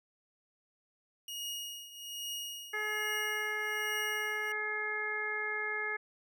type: tone with tremolo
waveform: sawtooth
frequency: 2874 Hz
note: F7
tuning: 49 cents sharp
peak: -33 dBFS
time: 1.28-4.52 s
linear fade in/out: 2 ms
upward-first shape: triangle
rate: 1.2 Hz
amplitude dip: 80%
type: harmonic tone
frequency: 425.1 Hz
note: G#4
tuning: 40 cents sharp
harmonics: 1 / 2 / 3 / 4 / 5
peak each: -42 / -45 / -44 / -36 / -37 dBFS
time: 2.73-5.97 s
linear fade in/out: 10 ms
effects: none